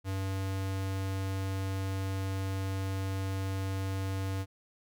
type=tone; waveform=square; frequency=96.2 Hz; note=G2; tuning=32 cents flat; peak=-32 dBFS; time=0.04-4.46 s; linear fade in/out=50 ms; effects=none